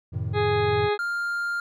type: chord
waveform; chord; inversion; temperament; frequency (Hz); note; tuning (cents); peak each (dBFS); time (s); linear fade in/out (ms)
triangle; F# diminished seventh; none; equal with one note detuned; 90.54 / 110 / 130.81 / 155.56; F#2 / A2 / C3 / Eb3; -37 / 0 / 0 / 0; -29 / -27 / -33 / -33; 0.12-0.89; 20
type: harmonic tone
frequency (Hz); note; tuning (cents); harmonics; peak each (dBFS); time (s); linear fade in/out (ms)
415.3; G#4; 0; 1 / 2 / 3 / 4 / 5 / 6 / 8 / 9 / 10; -22 / -28 / -32 / -34 / -36 / -38 / -40 / -41 / -42; 0.33-0.98; 50
type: tone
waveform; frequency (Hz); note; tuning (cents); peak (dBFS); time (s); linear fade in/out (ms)
triangle; 1400; F6; +4; -23; 0.99-1.6; 2
effects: none